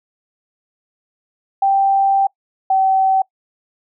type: tone pair in turn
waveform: sine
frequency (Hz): 784 / 766.5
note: G5 / G5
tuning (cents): 0 / -39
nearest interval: unison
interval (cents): 39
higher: first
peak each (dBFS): -11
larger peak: neither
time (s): 1.62-2.27 / 2.7-3.22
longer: first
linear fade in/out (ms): 5
effects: noise-tail reverb RT60 0.1 s tail -24 dB re dry